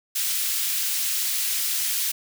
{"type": "high-pass noise", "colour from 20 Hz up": "white", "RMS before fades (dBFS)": -25, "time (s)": [0.15, 2.12], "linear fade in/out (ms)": 10, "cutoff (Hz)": 2400, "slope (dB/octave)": 12, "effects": []}